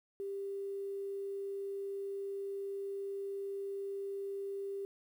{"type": "tone", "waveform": "sine", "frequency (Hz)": 395.7, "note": "G4", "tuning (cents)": 16, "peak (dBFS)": -37, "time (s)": [0.2, 4.85], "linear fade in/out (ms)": 0, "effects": ["11-bit"]}